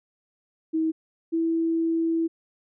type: tone pair in turn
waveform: sine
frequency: 319.8 / 328.8 Hz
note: D#4 / E4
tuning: +48 / -4 cents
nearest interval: unison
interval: 48 cents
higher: second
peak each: -21 dBFS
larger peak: neither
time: 0.73-0.92 / 1.32-2.28 s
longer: second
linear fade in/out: 20 ms
effects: none